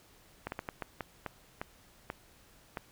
slowing click train, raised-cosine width 0.5 ms, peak -21 dBFS, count 10, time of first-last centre 0.47-2.772 s, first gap 51 ms, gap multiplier 1.38, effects pink hiss -61 dBFS RMS until 2.91 s

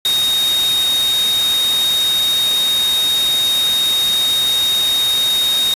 sine tone in noise, 3729 Hz, A#7, in tune, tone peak -13 dBFS, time 0.05-5.74 s, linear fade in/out 2 ms, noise white, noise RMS -23 dBFS, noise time 0.05-5.74 s, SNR +7 dB, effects resampled to 32000 Hz

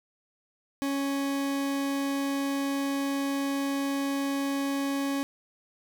40% pulse tone, 277.2 Hz, C#4, in tune, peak -26 dBFS, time 0.82-5.23 s, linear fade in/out 0 ms, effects none

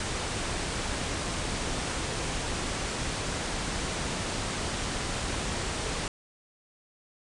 pink low-pass noise, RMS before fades -32 dBFS, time 0-6.08 s, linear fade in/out 2 ms, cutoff 9600 Hz, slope 96 dB/octave, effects none

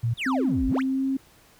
sine tone, 116.54 Hz, A#2, in tune, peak -21 dBFS, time 0.03-0.14 s, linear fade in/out 10 ms
triangle exponential two-way sweep, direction down then up, 3951 to 40.94 to 3951 Hz, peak -24 dBFS, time 0.17-0.83 s, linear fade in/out 50 ms, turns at 0.67 s
sine tone with pitch glide, 262.9 to 268 Hz, C4 to C4, +8 to +42 cents, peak -22 dBFS, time 0.26-1.17 s, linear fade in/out 5 ms, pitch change +34 cents, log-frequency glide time 0.8-1.05 s
effects pink hiss -56 dBFS RMS until 1.59 s

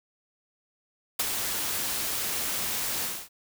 white noise with ADSR envelope, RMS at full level -24 dBFS, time 1.19-3.29 s, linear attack 8 ms, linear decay 25 ms, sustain -6 dB, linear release 260 ms, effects none

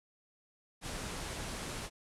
pink low-pass noise, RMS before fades -41 dBFS, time 0.81-1.9 s, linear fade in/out 50 ms, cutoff 11000 Hz, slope 48 dB/octave, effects none

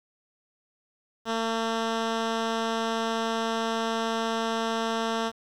10% pulse tone with low-pass filter, 226.3 Hz, A3, 49 cents sharp, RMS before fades -28 dBFS, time 1.25-5.32 s, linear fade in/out 50 ms, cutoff 5300 Hz, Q 0.94, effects 9-bit

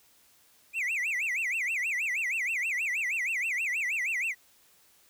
triangle tone with vibrato, 2303 Hz, D7, 34 cents flat, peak -26 dBFS, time 0.73-4.35 s, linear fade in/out 50 ms, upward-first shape sine, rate 6.3 Hz, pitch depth 300 cents each way, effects white hiss -62 dBFS RMS until 5.09 s

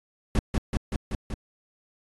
brown noise with echo, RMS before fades -20 dBFS, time 0.35-0.39 s, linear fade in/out 2 ms, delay 190 ms, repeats 5, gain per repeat -2 dB, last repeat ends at 1.34 s, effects AAC 32 kbps

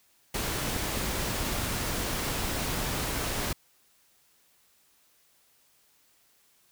pink noise, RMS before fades -31 dBFS, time 0.34-3.53 s, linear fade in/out 5 ms
clicks, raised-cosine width 3 ms, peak -21 dBFS, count 5, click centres 0.763 / 0.974 / 1.429 / 1.467 / 1.983 s
effects white hiss -65 dBFS RMS until 6.71 s

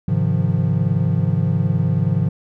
triangle chord, F minor seventh, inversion first, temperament equal with one note detuned, 103.83 / 134.03 / 155.56 / 174.61 Hz, Ab2 / C3 / Eb3 / F3, 0 / +42 / 0 / 0 cents, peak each -19 dBFS, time 0.08-2.29 s, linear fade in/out 5 ms, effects none

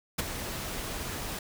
pink noise with ADSR envelope, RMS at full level -26 dBFS, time 0.18-1.39 s, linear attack 12 ms, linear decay 19 ms, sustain -10 dB, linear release 3 ms, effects none

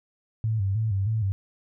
sine tone with vibrato, 103.83 Hz, G#2, in tune, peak -22 dBFS, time 0.44-1.32 s, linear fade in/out 0 ms, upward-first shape square, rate 3.2 Hz, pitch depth 110 cents each way, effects none

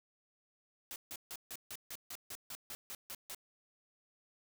white noise bursts, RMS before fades -45 dBFS, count 13, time 0.91-3.347 s, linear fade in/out 0 ms, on 49 ms, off 150 ms, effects none

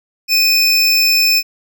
square tone pair together, 2489 / 5283 Hz, D#7 / E8, 0 / +3 cents, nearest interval octave + minor second, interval 1303 cents, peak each -15 / -12 dBFS, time 0.28-1.43 s, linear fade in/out 50 ms, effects none

